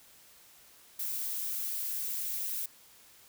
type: noise with high-pass filter sweep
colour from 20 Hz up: violet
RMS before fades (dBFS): -35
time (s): 0.99-2.66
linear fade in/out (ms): 5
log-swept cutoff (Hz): 1000 to 1800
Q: 1.2
effects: white hiss -58 dBFS RMS until 3.28 s